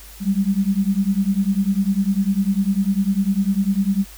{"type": "beating tone pair", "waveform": "sine", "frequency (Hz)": [191.3, 201.3], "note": ["G3", "G3"], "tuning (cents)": [-42, 46], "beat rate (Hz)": 10, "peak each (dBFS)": -19, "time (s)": [0.2, 4.06], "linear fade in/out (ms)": 50, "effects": ["added 50 Hz sine -41 dBFS peak until 4.17 s", "white hiss -43 dBFS RMS until 4.17 s"]}